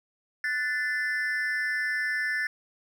triangle tone with amplitude modulation, 1760 Hz, A6, in tune, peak -20 dBFS, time 0.44-2.47 s, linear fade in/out 2 ms, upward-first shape sine, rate 280 Hz, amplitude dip 95%, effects none

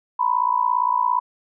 sine tone with amplitude modulation, 987.8 Hz, B5, in tune, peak -13 dBFS, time 0.19-1.2 s, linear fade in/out 10 ms, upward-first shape sine, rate 57.5 Hz, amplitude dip 90%, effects none

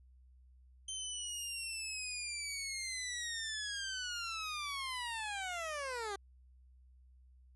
15% pulse linear sweep, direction down, 3114 to 385.3 Hz, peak -32 dBFS, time 0.88-6.16 s, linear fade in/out 5 ms, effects added 63 Hz sine -59 dBFS peak until 7.55 s + resampled to 24000 Hz

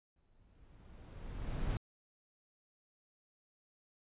brown noise with exponential growth, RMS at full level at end -33 dBFS, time 0.16-1.77 s, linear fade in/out 2 ms, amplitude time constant 350 ms, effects resampled to 8000 Hz

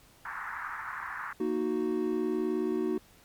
white band-pass noise, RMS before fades -38 dBFS, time 0.25-1.33 s, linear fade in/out 5 ms, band 910 to 1800 Hz, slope 48 dB/octave
triangle chord, D# minor, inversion second, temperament equal, 233.1 / 311.1 / 370 Hz, A#3 / D#4 / F#4, 0 / 0 / 0 cents, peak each -32 / -30 / -28 dBFS, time 1.4-2.98 s, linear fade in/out 5 ms
effects pink hiss -59 dBFS RMS until 3.24 s + MP3 96 kbps

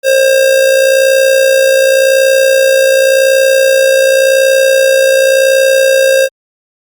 square tone with amplitude modulation, 534 Hz, C5, 35 cents sharp, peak -4 dBFS, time 0.03-6.29 s, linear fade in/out 50 ms, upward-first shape sine, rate 60.9 Hz, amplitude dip 50%, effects Opus 48 kbps

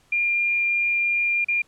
sine tone with dropouts, 2401 Hz, D7, 38 cents sharp, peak -19 dBFS, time 0.12-1.62 s, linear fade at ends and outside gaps 5 ms, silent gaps 1.446-1.484 s, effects pink hiss -60 dBFS RMS until 1.67 s + low-pass 10000 Hz 12 dB/octave

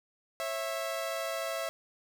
sawtooth tone pair together, 545.6 / 659.3 Hz, C#5 / E5, -28 / 0 cents, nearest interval minor third, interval 328 cents, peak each -34 / -30 dBFS, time 0.4-1.69 s, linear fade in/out 0 ms, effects none

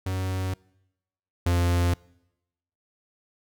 45% pulse tone pair in turn, 93.6 / 87.38 Hz, F#2 / F2, +20 / +1 cents, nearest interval minor second, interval 119 cents, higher first, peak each -26 / -20 dBFS, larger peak second, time 0.06-0.54 / 1.46-1.94 s, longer neither, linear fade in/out 5 ms, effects noise-tail reverb RT60 0.9 s tail -25 dB re dry

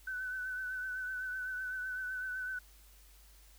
sine tone with vibrato, 1509 Hz, F#6, 34 cents sharp, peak -36 dBFS, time 0.07-2.59 s, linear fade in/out 5 ms, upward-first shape triangle, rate 7.9 Hz, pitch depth 41 cents each way, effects added 50 Hz sine -58 dBFS peak until 3.58 s + white hiss -63 dBFS RMS until 3.58 s

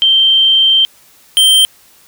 sine / square tone pair in turn, 3136 / 3136 Hz, G7 / G7, 0 / 0 cents, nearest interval unison, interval 0 cents, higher neither, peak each -6 dBFS, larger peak neither, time 0.02-0.85 / 1.37-1.65 s, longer first, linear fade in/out 0 ms, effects white hiss -46 dBFS RMS until 2.07 s

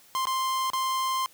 45% pulse tone with dropouts, 1048 Hz, C6, 2 cents sharp, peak -25 dBFS, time 0.15-1.26 s, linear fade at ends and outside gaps 0 ms, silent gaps 0.254-0.27 / 0.701-0.734 s, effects white hiss -56 dBFS RMS until 1.33 s + high-pass 80 Hz 12 dB/octave

